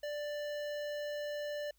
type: tone with notch filter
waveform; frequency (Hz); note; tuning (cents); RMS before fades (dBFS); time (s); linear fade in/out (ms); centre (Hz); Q
square; 589; D5; +5; -39; 0.03-1.71; 5; 9900; 0.57
effects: added 50 Hz sine -70 dBFS peak until 1.78 s + white hiss -75 dBFS RMS until 1.78 s